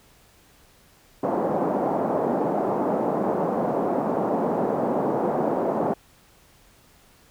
white band-pass noise, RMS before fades -24 dBFS, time 1.23-5.94 s, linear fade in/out 5 ms, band 170 to 780 Hz, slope 24 dB/octave, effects pink hiss -56 dBFS RMS until 7.3 s

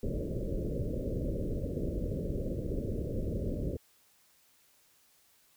pink low-pass noise, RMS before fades -34 dBFS, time 0.03-3.77 s, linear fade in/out 2 ms, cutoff 590 Hz, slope 96 dB/octave, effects white hiss -66 dBFS RMS until 5.56 s

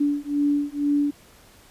sine beating tone pair, 288 / 290.1 Hz, D4 / D4, -34 / -21 cents, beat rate 2.1 Hz, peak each -23 dBFS, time 0-1.11 s, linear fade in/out 10 ms, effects pink hiss -52 dBFS RMS until 1.7 s + resampled to 32000 Hz

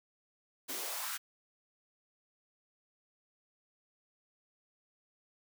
white noise with high-pass filter sweep, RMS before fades -39 dBFS, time 0.68-1.18 s, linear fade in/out 20 ms, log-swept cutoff 260 to 1600 Hz, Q 2.6, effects none

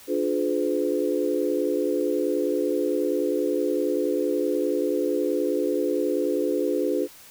sine chord, D diminished seventh, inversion none, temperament just, 293.7 / 352.4 / 422.9 / 507.5 Hz, D4 / F4 / Ab4 / Cb5, 0 / +16 / +31 / +47 cents, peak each -27 dBFS, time 0.07-7.08 s, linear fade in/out 50 ms, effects white hiss -48 dBFS RMS until 7.3 s

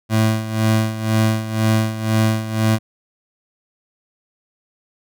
25% pulse tone with tremolo, 110 Hz, A2, in tune, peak -9 dBFS, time 0.09-2.79 s, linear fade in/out 50 ms, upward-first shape sine, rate 2 Hz, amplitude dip 75%, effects none

